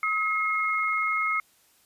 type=tone pair together; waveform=sine; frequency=1276 / 2155 Hz; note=D#6 / C#7; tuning=+43 / -49 cents; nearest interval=major sixth; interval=908 cents; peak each=-26 dBFS; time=0.03-1.4 s; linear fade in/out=2 ms; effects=white hiss -62 dBFS RMS until 1.85 s + resampled to 32000 Hz